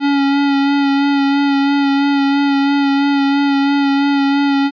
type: tone with vibrato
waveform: square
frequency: 280 Hz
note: C#4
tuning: 18 cents sharp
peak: -12 dBFS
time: 0-4.71 s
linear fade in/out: 50 ms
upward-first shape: sine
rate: 3 Hz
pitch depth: 21 cents each way
effects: resampled to 11025 Hz